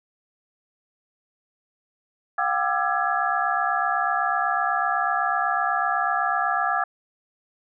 sine tone cluster, 713 / 781 / 1192 / 1337 / 1674 Hz, F5 / G5 / D6 / E6 / G#6, +36 / -7 / +25 / +24 / +13 cents, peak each -27 dBFS, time 2.38-6.84 s, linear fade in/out 5 ms, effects none

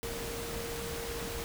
sine tone in noise, 464.9 Hz, A#4, 5 cents flat, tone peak -40 dBFS, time 0.03-1.44 s, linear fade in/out 0 ms, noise pink, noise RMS -39 dBFS, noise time 0.03-1.44 s, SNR -4 dB, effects none

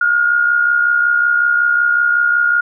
sine tone with amplitude modulation, 1424 Hz, F6, 33 cents sharp, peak -8 dBFS, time 0.01-2.61 s, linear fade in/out 5 ms, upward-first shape sine, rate 65.4 Hz, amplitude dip 55%, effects none

